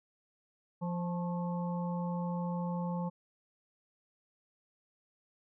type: harmonic tone with a mistuned harmonic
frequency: 174.61 Hz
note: F3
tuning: in tune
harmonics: 1 / 3 / 5 / 6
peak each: -33 / -42 / -42 / -48 dBFS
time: 0.81-3.1 s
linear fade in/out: 20 ms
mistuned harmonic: 6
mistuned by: +65 cents
effects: none